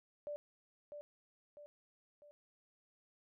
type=tone with echo; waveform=sine; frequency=587.3 Hz; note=D5; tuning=in tune; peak=-40 dBFS; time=0.27-0.36 s; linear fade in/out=0 ms; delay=650 ms; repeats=3; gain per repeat=-6 dB; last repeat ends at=2.31 s; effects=none